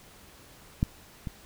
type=clicks; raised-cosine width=5 ms; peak=-11 / -21 dBFS; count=2; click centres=0.829 / 1.272 s; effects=pink hiss -53 dBFS RMS until 1.45 s